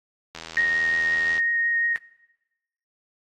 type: click train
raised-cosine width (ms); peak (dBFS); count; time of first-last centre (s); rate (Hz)
0.2; -18; 85; 0.35-1.379; 81.6
type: tone with vibrato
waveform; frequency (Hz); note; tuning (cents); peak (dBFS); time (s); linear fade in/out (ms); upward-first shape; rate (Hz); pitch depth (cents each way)
sine; 1864.7; A#6; 0; -20; 0.57-1.96; 0; triangle; 5.6; 10
effects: noise-tail reverb RT60 1.0 s tail -22 dB re dry + AAC 32 kbps